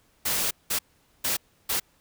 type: noise bursts at uneven times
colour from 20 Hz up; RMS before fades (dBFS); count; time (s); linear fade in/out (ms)
white; -26; 4; 0.25-0.51 / 0.7-0.79 / 1.24-1.37 / 1.69-1.8; 10
effects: pink hiss -64 dBFS RMS until 2 s